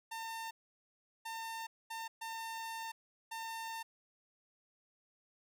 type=tone bursts at uneven times; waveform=sawtooth; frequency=904 Hz; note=A5; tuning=47 cents sharp; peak=-37 dBFS; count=5; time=0.11-0.51 / 1.25-1.67 / 1.9-2.08 / 2.21-2.92 / 3.31-3.83 s; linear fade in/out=10 ms; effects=none